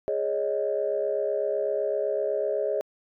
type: chord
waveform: sine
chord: Ab suspended fourth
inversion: none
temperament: equal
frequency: 415.3 / 554.4 / 622.3 Hz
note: Ab4 / Db5 / Eb5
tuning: 0 / 0 / 0 cents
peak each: -28 dBFS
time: 0.08-2.81 s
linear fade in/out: 0 ms
effects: tanh soft clip ceiling -15 dBFS